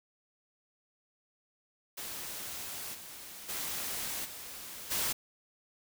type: noise with level steps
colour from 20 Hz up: white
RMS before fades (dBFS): -41 / -47 / -37 / -45 / -32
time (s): 1.97-5.13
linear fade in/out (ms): 10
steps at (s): 2.93 / 3.48 / 4.24 / 4.9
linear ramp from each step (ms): 20
effects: none